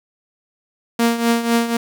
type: tone with tremolo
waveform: sawtooth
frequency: 233.1 Hz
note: A#3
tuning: in tune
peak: -8 dBFS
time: 0.99-1.77 s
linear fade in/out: 5 ms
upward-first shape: triangle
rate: 4 Hz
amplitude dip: 75%
effects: 8-bit